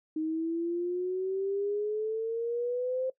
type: exponential sweep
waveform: sine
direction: up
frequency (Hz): 311.1 to 523.3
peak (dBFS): -28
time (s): 0.16-3.1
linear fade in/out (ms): 5
effects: noise-tail reverb RT60 0.1 s tail -19 dB re dry

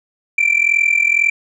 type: tone with amplitude modulation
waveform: sine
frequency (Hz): 2349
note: D7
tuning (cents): 0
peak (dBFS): -6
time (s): 0.38-1.3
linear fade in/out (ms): 5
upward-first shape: sine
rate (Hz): 42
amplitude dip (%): 90
effects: tanh soft clip ceiling -7 dBFS

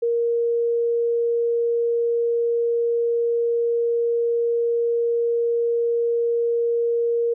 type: tone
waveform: sine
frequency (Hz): 468.7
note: A#4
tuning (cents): +9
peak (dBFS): -18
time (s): 0.02-7.34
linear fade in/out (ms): 10
effects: none

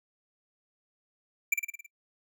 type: tone with echo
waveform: square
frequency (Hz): 2349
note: D7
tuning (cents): 0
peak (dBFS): -22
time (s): 1.52-1.54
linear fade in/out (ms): 5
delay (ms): 54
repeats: 6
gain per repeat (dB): -4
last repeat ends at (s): 1.864
effects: noise-tail reverb RT60 0.1 s tail -25 dB re dry

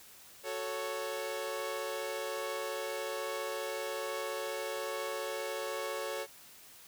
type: chord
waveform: sawtooth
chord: F# minor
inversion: none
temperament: equal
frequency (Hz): 370 / 440 / 554.4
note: F#4 / A4 / C#5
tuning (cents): 0 / 0 / 0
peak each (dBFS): -40 / -36 / -34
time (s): 0.43-6.27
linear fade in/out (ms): 50
effects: white hiss -55 dBFS RMS until 6.87 s

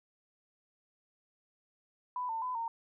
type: tone with pitch steps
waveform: sine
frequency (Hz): 995 / 900 / 1006 / 918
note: B5 / A5 / B5 / A#5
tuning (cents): +13 / +39 / +32 / -27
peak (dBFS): -33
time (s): 2.16-2.68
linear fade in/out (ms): 2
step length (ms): 130
effects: none

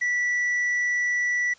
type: tone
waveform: triangle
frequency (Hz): 1958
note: B6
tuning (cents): -15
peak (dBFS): -20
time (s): 0.01-1.54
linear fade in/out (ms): 10
effects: white hiss -55 dBFS RMS until 1.58 s + resampled to 16000 Hz

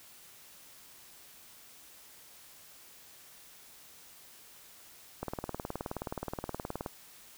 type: click train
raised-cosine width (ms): 1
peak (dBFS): -21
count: 32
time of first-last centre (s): 5.23-6.862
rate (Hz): 19
effects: white hiss -55 dBFS RMS until 7.37 s

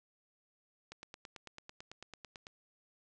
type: click train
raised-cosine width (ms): 0.2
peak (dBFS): -30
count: 15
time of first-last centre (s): 0.92-2.469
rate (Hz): 9.04
effects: resampled to 22050 Hz

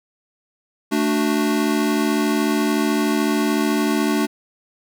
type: chord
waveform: square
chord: D major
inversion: second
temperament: equal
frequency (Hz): 220 / 293.7 / 370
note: A3 / D4 / F#4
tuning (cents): 0 / 0 / 0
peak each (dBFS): -22 / -21 / -25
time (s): 0.91-4.27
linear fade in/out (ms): 20
effects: none

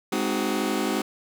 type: chord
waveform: sawtooth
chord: Ab dominant seventh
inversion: none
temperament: just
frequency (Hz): 207.7 / 259.6 / 311.5 / 373.8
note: Ab3 / C4 / Eb4 / Gb4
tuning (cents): 0 / -13 / +2 / +18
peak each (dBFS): -25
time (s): 0.12-1.02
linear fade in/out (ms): 5
effects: none

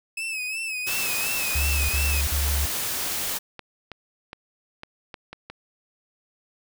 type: tone with vibrato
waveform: 40% pulse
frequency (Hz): 2579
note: E7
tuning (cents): -39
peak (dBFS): -27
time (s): 0.17-2.21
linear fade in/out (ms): 5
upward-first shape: sine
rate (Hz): 2.8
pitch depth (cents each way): 70
type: noise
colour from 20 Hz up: white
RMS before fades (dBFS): -28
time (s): 0.86-3.39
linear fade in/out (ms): 20
type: tone bursts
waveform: sine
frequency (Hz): 71.2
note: C#2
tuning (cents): +47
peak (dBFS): -22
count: 3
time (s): 1.55-2.658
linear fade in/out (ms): 5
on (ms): 340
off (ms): 44
type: clicks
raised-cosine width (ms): 0.3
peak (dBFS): -21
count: 10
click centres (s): 2.632 / 3.062 / 3.339 / 3.593 / 3.917 / 4.331 / 4.834 / 5.142 / 5.33 / 5.5
effects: none

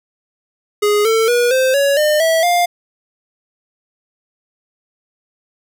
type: tone with pitch steps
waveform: square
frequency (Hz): 415.3 / 447.7 / 482.6 / 520.2 / 560.8 / 604.5 / 651.7 / 702.5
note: G#4 / A4 / B4 / C5 / C#5 / D5 / E5 / F5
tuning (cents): 0 / +30 / -40 / -10 / +20 / +50 / -20 / +10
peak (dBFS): -12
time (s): 0.82-2.66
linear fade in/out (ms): 10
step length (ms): 230
effects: none

